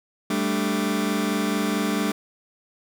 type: chord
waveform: sawtooth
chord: G suspended second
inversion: none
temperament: just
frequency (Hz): 196 / 220.5 / 294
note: G3 / A3 / D4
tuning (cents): 0 / +4 / +2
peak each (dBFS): -22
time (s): 0.3-2.12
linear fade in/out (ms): 5
effects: none